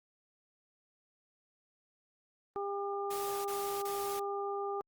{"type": "harmonic tone", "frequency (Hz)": 400.7, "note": "G4", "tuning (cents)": 38, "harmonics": [1, 2, 3], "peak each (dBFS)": [-36, -39, -41], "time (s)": [2.56, 4.81], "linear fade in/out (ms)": 0}
{"type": "noise bursts", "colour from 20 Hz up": "white", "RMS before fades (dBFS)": -44, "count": 3, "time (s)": [3.1, 4.198], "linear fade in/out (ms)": 10, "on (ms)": 350, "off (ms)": 24}
{"effects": ["Opus 24 kbps"]}